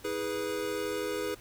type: chord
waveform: square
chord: E major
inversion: none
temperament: equal with one note detuned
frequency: 322.3 / 415.3 / 493.9 Hz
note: E4 / G#4 / B4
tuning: -39 / 0 / 0 cents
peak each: -39 / -35 / -36 dBFS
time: 0.04-1.35 s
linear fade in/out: 10 ms
effects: added 103 Hz sine -56 dBFS peak until 1.4 s + pink hiss -54 dBFS RMS until 1.4 s